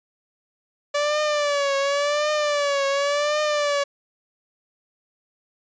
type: tone with vibrato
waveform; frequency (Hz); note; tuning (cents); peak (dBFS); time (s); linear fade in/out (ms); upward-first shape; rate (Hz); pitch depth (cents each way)
sawtooth; 578; D5; -28; -16; 0.94-3.84; 10; triangle; 0.91; 89
effects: resampled to 16000 Hz